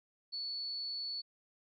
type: tone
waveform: sine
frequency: 4435 Hz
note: C#8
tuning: in tune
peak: -37 dBFS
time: 0.32-1.22 s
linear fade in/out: 20 ms
effects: none